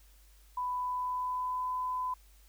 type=tone with pitch glide; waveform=sine; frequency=995 to 1008.3 Hz; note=B5 to B5; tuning=+13 to +36 cents; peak=-31 dBFS; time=0.57-2.14 s; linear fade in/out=5 ms; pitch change=+23 cents; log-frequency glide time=0.72-1.72 s; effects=added 50 Hz sine -57 dBFS peak until 2.48 s + white hiss -65 dBFS RMS until 2.48 s